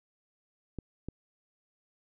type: clicks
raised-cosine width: 3 ms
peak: -24 dBFS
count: 2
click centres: 0.787 / 1.086 s
effects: none